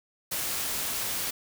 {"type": "noise", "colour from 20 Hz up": "white", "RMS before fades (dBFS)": -31, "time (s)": [0.31, 1.31], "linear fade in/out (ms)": 10, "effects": []}